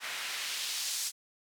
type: noise with band-pass filter sweep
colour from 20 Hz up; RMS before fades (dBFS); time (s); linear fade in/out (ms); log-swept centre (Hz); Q
white; -36; 0-1.12; 50; 1700 to 6400; 1
effects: none